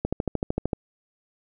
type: click train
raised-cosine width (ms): 2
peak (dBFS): -11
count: 10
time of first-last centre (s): 0.05-0.732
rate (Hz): 13.2
effects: none